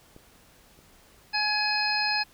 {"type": "clicks", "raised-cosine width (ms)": 2, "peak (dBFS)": [-33, -42], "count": 2, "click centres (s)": [0.164, 0.79]}
{"type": "harmonic tone", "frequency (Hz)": 842, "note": "G#5", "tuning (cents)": 24, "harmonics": [1, 2, 3, 5, 6], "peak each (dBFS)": [-30, -30, -30, -30, -30], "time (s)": [1.33, 2.24], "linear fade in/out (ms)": 20}
{"effects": ["pink hiss -57 dBFS RMS until 2.33 s"]}